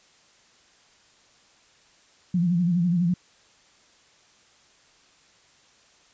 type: tone with vibrato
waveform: sine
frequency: 174.61 Hz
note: F3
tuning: in tune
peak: -19 dBFS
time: 2.34-3.14 s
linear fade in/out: 5 ms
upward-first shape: sine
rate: 12 Hz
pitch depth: 78 cents each way
effects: white hiss -58 dBFS RMS until 6.13 s + resampled to 16000 Hz